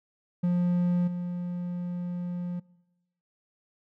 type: tone with level steps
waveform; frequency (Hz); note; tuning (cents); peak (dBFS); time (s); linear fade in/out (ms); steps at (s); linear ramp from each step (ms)
triangle; 176.6; F3; +20; -20 / -28; 0.43-2.6; 10; 1.07; 10
effects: noise-tail reverb RT60 1.0 s tail -23 dB re dry